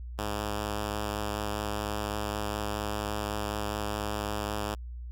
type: tone with vibrato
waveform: 5% pulse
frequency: 104.2 Hz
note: G#2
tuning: 6 cents sharp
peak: -20 dBFS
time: 0.18-4.75 s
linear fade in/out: 10 ms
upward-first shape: sine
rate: 5.1 Hz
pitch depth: 13 cents each way
effects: added 60 Hz sine -37 dBFS peak until 5.11 s